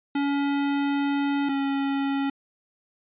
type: tone pair in turn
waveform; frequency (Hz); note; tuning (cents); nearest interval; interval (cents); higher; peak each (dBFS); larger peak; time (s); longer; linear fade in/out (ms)
square; 282.3 / 276.2; C#4 / C#4; +32 / -6; unison; 38; first; -23 / -24; first; 0.15-1.49 / 1.49-2.3; first; 5
effects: resampled to 8000 Hz